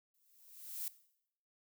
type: noise with exponential growth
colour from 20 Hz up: violet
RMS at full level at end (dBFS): -38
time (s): 0.14-0.88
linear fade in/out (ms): 2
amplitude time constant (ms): 160
effects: noise-tail reverb RT60 0.7 s tail -17 dB re dry